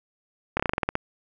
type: slowing click train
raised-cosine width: 0.5 ms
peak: -8 dBFS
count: 10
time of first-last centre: 0.57-0.954 s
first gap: 26 ms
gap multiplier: 1.12
effects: none